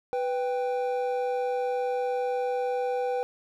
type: tone pair together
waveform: triangle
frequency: 495.8 / 787 Hz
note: B4 / G5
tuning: +7 / +7 cents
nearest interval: minor sixth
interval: 800 cents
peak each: -25 / -29 dBFS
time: 0.13-3.23 s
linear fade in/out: 0 ms
effects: none